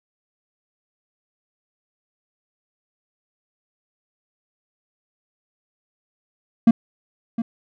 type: tone with echo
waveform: triangle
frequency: 229.8 Hz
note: A#3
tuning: 25 cents flat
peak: -6 dBFS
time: 6.67-6.71 s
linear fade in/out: 5 ms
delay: 710 ms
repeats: 1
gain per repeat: -12 dB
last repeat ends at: 7.42 s
effects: none